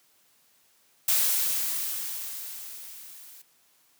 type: noise with level ramp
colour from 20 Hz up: blue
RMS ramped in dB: -22 to -49 dBFS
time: 1.08-3.42 s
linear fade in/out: 5 ms
effects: white hiss -64 dBFS RMS until 3.99 s + high-pass 100 Hz 12 dB/octave